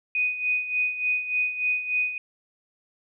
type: tone with tremolo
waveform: sine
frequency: 2489 Hz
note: D#7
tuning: in tune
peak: -20 dBFS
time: 0.15-2.18 s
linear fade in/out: 2 ms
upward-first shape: sine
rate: 3.4 Hz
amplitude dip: 70%
effects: none